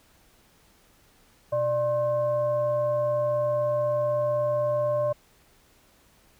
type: tone with frequency modulation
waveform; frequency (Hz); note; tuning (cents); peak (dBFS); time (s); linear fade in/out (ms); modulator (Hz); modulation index
sine; 594; D5; +20; -22; 1.52-5.13; 10; 471; 0.51
effects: pink hiss -60 dBFS RMS until 6.39 s